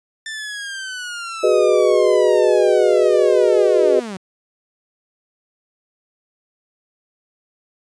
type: linear sweep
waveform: sawtooth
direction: down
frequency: 1786 to 180 Hz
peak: -23 dBFS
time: 0.26-4.17 s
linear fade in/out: 2 ms
type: chord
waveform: sine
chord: G# minor seventh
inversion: third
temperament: equal with one note detuned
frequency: 370 / 415.3 / 493.9 / 615.8 Hz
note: F#4 / G#4 / B4 / D#5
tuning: 0 / 0 / 0 / -18 cents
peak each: -17 dBFS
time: 1.43-4 s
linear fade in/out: 10 ms
effects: resampled to 22050 Hz